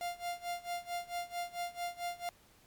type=tone with tremolo; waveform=45% pulse; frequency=699 Hz; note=F5; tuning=1 cent sharp; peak=-34 dBFS; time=0.01-2.29 s; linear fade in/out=0 ms; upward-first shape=sine; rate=4.5 Hz; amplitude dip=90%; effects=pink hiss -64 dBFS RMS until 2.66 s + MP3 96 kbps